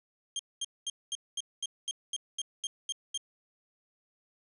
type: tone bursts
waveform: 25% pulse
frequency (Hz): 3200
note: G7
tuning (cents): +35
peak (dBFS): -28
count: 12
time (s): 0.36-3.176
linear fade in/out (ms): 2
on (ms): 33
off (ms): 220
effects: resampled to 24000 Hz + 10-bit